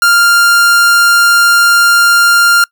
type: tone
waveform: 45% pulse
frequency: 1396.9 Hz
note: F6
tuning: in tune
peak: -5 dBFS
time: 0.02-2.64 s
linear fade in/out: 2 ms
effects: noise-tail reverb RT60 0.1 s tail -25 dB re dry